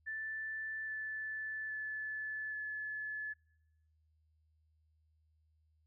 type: tone with pitch steps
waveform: sine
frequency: 1760 / 1746.8 / 1733.8 / 1720.8 Hz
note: A6 / A6 / A6 / A6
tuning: 0 / -13 / -26 / -39 cents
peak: -38 dBFS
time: 0.06-3.34 s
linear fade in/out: 20 ms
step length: 820 ms
effects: noise-tail reverb RT60 1.0 s tail -25 dB re dry + added 78 Hz sine -70 dBFS peak until 5.86 s